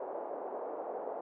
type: band-pass noise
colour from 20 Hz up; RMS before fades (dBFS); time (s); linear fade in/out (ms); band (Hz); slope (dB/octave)
pink; -40; 0-1.21; 5; 440 to 790; 24
effects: none